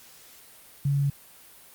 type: tone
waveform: sine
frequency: 140.8 Hz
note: C#3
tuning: 27 cents sharp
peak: -21 dBFS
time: 0.85-1.1 s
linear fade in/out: 5 ms
effects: white hiss -51 dBFS RMS until 1.74 s + Opus 48 kbps